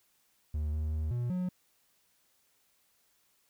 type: tone with pitch steps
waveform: triangle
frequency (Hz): 75.4 / 77.1 / 77.8 / 121.2 / 181.6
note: D2 / D#2 / D#2 / B2 / F#3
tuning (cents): +46 / -15 / 0 / -32 / -32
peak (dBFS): -28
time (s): 0.54-1.49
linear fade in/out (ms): 5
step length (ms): 190
effects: white hiss -71 dBFS RMS until 3.49 s